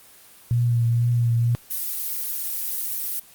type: tone with vibrato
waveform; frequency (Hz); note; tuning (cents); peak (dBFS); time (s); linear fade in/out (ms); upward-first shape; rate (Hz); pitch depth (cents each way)
sine; 118.5; A#2; +29; -17; 0.51-1.55; 0; triangle; 2.1; 31
type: noise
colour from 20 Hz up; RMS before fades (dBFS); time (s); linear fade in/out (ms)
violet; -27; 1.7-3.2; 10
effects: white hiss -49 dBFS RMS until 3.34 s + Opus 24 kbps